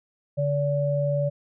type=tone pair together; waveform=sine; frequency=143.62 / 575 Hz; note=D3 / D5; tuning=-38 / -37 cents; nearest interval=2 octaves; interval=2401 cents; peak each=-24 dBFS; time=0.37-1.3 s; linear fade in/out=20 ms; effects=none